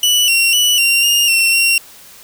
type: tone with pitch steps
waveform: sawtooth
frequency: 2959 / 2741 / 2956 / 2761 / 2826 / 2715 / 2745 Hz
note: F#7 / F7 / F#7 / F7 / F7 / F7 / F7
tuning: -1 / -33 / -2 / -20 / +20 / -50 / -31 cents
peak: -7 dBFS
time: 0.03-1.78 s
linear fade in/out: 2 ms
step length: 250 ms
effects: white hiss -40 dBFS RMS until 2.23 s